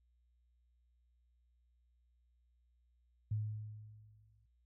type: tone with exponential decay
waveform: sine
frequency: 107 Hz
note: A2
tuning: 48 cents flat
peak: -33 dBFS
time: 3.31-4.46 s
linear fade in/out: 5 ms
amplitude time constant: 250 ms
effects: noise-tail reverb RT60 0.1 s tail -18 dB re dry + added 60 Hz sine -70 dBFS peak until 4.65 s